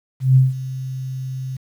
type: tone with ADSR envelope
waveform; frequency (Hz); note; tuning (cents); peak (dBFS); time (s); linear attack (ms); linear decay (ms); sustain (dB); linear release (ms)
sine; 130.81; C3; 0; -7; 0.2-1.57; 160; 170; -17; 8
effects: 8-bit